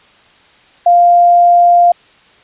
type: tone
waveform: sine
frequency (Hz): 698.5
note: F5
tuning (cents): 0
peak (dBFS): -4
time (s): 0.86-1.92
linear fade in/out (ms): 5
effects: white hiss -46 dBFS RMS until 2.43 s + resampled to 8000 Hz